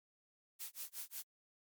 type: noise with tremolo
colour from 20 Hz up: blue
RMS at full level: -44 dBFS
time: 0.59-1.23 s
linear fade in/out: 20 ms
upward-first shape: sine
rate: 5.5 Hz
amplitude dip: 100%
effects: MP3 96 kbps